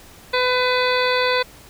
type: harmonic tone with a mistuned harmonic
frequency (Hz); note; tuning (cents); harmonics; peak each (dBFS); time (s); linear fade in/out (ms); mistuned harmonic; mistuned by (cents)
502; B4; +28; 1 / 2 / 3 / 4 / 5 / 7 / 8 / 9; -20 / -23 / -25 / -26 / -27 / -28 / -29 / -30; 0.33-1.43; 10; 7; -17
effects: pink hiss -45 dBFS RMS until 1.69 s